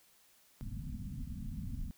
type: low-pass noise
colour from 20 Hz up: pink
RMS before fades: -41 dBFS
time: 0.61-1.91 s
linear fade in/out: 0 ms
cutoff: 260 Hz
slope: 96 dB/octave
effects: white hiss -66 dBFS RMS until 1.97 s